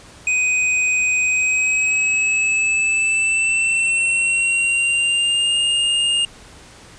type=tone with pitch glide; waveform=square; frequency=2503 to 2826 Hz; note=D#7 to F7; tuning=+10 to +20 cents; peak=-16 dBFS; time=0.27-6.25 s; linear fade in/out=2 ms; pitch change=+210 cents; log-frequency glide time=1.21-5.57 s; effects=pink hiss -43 dBFS RMS until 6.98 s + resampled to 22050 Hz